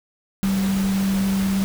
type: tone in noise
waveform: sine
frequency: 194 Hz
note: G3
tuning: 18 cents flat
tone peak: -18 dBFS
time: 0.43-1.64 s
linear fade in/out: 0 ms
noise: pink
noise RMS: -31 dBFS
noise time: 0.43-1.64 s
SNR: +10 dB
effects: none